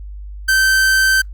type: tone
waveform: 45% pulse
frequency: 1550 Hz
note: G6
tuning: 20 cents flat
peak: -11 dBFS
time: 0.48-1.22 s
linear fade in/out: 10 ms
effects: added 50 Hz sine -28 dBFS peak until 1.33 s + Opus 48 kbps